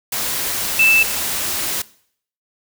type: tone in noise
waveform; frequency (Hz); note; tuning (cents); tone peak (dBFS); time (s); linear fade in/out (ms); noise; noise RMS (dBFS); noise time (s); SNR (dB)
sine; 2642; E7; +3; -10; 0.79-1.03; 5; white; -22; 0.12-1.82; +9
effects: noise-tail reverb RT60 0.6 s tail -20 dB re dry